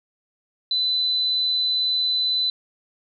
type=tone; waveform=sine; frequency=4009 Hz; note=B7; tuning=25 cents sharp; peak=-19 dBFS; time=0.71-2.5 s; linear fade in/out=2 ms; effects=none

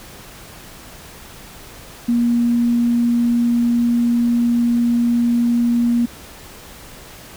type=tone; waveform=sine; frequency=237.4 Hz; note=A#3; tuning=32 cents sharp; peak=-13 dBFS; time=2.08-6.06 s; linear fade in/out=10 ms; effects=pink hiss -39 dBFS RMS until 7.36 s

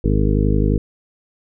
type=harmonic tone; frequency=51.5 Hz; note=G#1; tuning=14 cents flat; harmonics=1 / 2 / 3 / 4 / 5 / 6 / 8 / 9; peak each=-17 / -20 / -22 / -23 / -24 / -25 / -26 / -27 dBFS; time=0.04-0.78 s; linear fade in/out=5 ms; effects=none

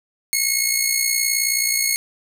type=tone with amplitude modulation; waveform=10% pulse; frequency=2176 Hz; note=C#7; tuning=33 cents flat; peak=-6 dBFS; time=0.33-1.96 s; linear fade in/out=0 ms; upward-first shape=sine; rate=59 Hz; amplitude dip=55%; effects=none

